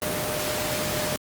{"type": "tone in noise", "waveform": "sine", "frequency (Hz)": 606, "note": "D#5", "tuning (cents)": -46, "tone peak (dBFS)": -31, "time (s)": [0.02, 1.16], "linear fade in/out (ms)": 0, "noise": "pink", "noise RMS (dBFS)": -27, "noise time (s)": [0.02, 1.16], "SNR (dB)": -7, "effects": ["high-pass 100 Hz 12 dB/octave", "Opus 24 kbps"]}